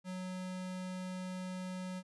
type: tone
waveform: square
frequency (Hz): 184.4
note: F#3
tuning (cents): -6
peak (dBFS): -40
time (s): 0.04-2.03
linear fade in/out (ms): 50
effects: resampled to 24000 Hz